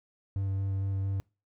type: tone with vibrato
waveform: triangle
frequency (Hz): 97.3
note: G2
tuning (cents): -12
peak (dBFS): -26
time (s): 0.36-1.2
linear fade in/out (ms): 0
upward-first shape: square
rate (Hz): 4.4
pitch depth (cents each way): 9
effects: noise-tail reverb RT60 0.3 s tail -26 dB re dry